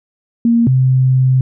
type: tone pair in turn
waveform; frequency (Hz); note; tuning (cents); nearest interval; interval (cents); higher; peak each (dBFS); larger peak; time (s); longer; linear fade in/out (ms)
sine; 233.1 / 129.92; A#3 / C3; 0 / -12; minor seventh; 1012; first; -8; neither; 0.45-0.67 / 0.67-1.41; second; 2
effects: none